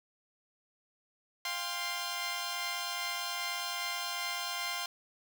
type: chord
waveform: 10% pulse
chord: F suspended second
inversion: none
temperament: equal with one note detuned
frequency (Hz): 698.5 / 797.2 / 1046.5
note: F5 / G5 / C6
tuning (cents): 0 / +29 / 0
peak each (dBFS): -31 / -34 / -28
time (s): 1.45-4.86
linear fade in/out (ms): 2
effects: none